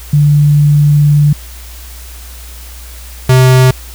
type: tone pair in turn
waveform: sine / square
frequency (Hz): 146.83 / 128.89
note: D3 / C3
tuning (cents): 0 / -26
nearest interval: major second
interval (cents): 226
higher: first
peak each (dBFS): -4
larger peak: neither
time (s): 0.13-1.33 / 3.29-3.71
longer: first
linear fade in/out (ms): 5
effects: added 60 Hz sine -28 dBFS peak until 3.94 s + white hiss -34 dBFS RMS until 3.94 s

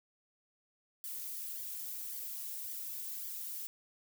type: noise with flanger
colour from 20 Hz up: violet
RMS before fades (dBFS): -42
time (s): 1.04-3.67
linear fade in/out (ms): 0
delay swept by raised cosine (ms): 0.74 to 3.84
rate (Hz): 1.8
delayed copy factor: -0.95
effects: none

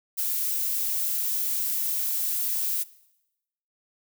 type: noise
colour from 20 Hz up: violet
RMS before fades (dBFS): -27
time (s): 0.17-2.84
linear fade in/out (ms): 20
effects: noise-tail reverb RT60 0.9 s tail -20 dB re dry

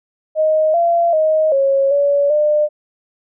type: tone with pitch steps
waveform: sine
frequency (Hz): 624 / 683 / 626 / 547 / 569 / 600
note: D#5 / F5 / D#5 / C#5 / C#5 / D5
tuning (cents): +5 / -39 / +10 / -23 / +45 / +37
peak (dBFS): -11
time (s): 0.35-2.69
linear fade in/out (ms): 50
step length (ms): 390
effects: none

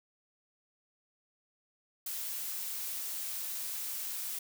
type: noise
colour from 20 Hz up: blue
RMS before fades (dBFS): -38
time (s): 2.06-4.39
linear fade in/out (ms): 5
effects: none

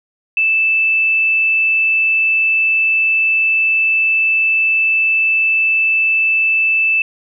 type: tone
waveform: sine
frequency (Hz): 2637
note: E7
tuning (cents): 0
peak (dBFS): -11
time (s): 0.37-7.02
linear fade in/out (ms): 2
effects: none

